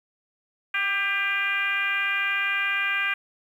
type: tone with frequency modulation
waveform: sine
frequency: 1994 Hz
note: B6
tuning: 16 cents sharp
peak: -22 dBFS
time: 0.74-3.14 s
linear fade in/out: 5 ms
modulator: 405 Hz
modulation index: 1.7
effects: 9-bit